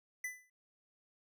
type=tone with exponential decay; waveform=square; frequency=2000 Hz; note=B6; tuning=21 cents sharp; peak=-36 dBFS; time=0.24-0.5 s; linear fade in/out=5 ms; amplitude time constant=55 ms; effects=none